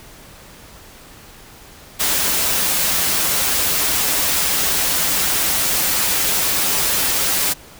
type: noise with comb filter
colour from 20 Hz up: white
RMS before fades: -18 dBFS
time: 1.99-7.54 s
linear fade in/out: 20 ms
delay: 8.5 ms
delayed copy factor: -0.5
effects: pink hiss -42 dBFS RMS until 7.79 s